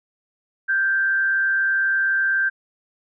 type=tone with frequency modulation; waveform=sine; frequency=1568 Hz; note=G6; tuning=in tune; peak=-17 dBFS; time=0.68-2.5 s; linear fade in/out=20 ms; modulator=135 Hz; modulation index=0.32; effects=none